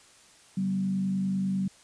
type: tone with frequency modulation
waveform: sine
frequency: 191.2 Hz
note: G3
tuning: 43 cents flat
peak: -25 dBFS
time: 0.57-1.68 s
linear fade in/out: 5 ms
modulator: 50.3 Hz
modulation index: 0.44
effects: white hiss -56 dBFS RMS until 1.83 s + resampled to 22050 Hz